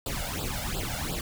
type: noise with flanger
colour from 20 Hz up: pink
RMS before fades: -32 dBFS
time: 0.06-1.21 s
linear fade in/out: 2 ms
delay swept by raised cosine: 0.24 to 1.44 ms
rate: 2.8 Hz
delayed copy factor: +0.9
effects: none